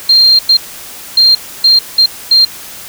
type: tone bursts at uneven times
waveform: sine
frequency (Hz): 4188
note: C8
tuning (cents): +1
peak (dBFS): -3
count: 6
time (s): 0.09-0.39 / 0.49-0.57 / 1.17-1.35 / 1.64-1.79 / 1.98-2.06 / 2.31-2.45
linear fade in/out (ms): 5
effects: white hiss -29 dBFS RMS until 2.88 s